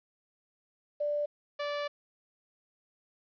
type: tone pair in turn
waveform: sine / sawtooth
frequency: 588 / 581.9 Hz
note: D5 / D5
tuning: +2 / -16 cents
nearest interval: unison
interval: 18 cents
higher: first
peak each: -28 dBFS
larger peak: neither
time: 1-1.26 / 1.59-1.88 s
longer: second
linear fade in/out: 10 ms
effects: resampled to 11025 Hz + 11-bit